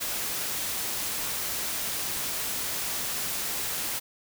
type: noise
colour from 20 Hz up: white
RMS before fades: -31 dBFS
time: 0-4 s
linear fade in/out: 20 ms
effects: none